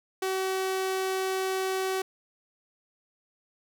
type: tone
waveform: sawtooth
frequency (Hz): 379.2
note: F#4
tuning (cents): +43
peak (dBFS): -23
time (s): 0.22-2.02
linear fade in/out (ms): 5
effects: none